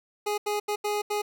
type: tone bursts at uneven times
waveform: 25% pulse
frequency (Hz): 415.6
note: G#4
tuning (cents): +1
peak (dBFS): -22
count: 5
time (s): 0.26-0.38 / 0.46-0.6 / 0.68-0.76 / 0.84-1.02 / 1.1-1.22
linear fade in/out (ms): 10
effects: 9-bit